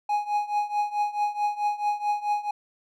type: tone with tremolo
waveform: triangle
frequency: 830.6 Hz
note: G#5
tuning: in tune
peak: -18 dBFS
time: 0.09-2.51 s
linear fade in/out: 5 ms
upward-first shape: triangle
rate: 4.6 Hz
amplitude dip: 90%
effects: none

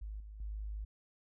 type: tone with level steps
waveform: sine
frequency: 52.2 Hz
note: G#1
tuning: 10 cents sharp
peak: -40 / -46 / -38 dBFS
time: 0.01-0.85 s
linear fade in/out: 10 ms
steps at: 0.2 / 0.4 s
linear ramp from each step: 2 ms
effects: none

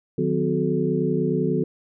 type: tone cluster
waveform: sine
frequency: 151.7 / 181.6 / 254.3 / 367.9 / 434.4 Hz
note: D#3 / F#3 / C4 / F#4 / A4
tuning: -44 / -32 / -49 / -10 / -22 cents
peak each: -26 dBFS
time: 0.18-1.64 s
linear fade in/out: 5 ms
effects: none

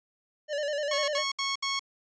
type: tone with vibrato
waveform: square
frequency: 587.3 Hz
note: D5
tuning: in tune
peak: -29 dBFS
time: 0.48-1.24 s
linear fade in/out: 50 ms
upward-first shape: square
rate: 10 Hz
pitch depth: 50 cents each way
type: tone bursts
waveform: 10% pulse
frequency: 1100 Hz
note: C#6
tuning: 14 cents flat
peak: -19 dBFS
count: 4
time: 0.91-1.794 s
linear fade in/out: 5 ms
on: 170 ms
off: 68 ms
effects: resampled to 16000 Hz

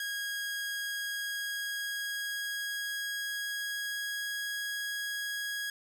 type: tone with pitch glide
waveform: sawtooth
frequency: 1642 to 1654.4 Hz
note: G#6 to G#6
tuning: -20 to -7 cents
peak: -30 dBFS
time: 0-5.7 s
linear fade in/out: 2 ms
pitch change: +13 cents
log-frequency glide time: 0.75-4.41 s
effects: none

